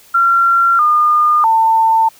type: tone with pitch steps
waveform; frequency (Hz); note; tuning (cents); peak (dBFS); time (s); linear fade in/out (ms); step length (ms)
sine; 1371 / 1214 / 896; F6 / D#6 / A5; -32 / -43 / +31; -8; 0.14-2.09; 10; 650
effects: white hiss -45 dBFS RMS until 2.19 s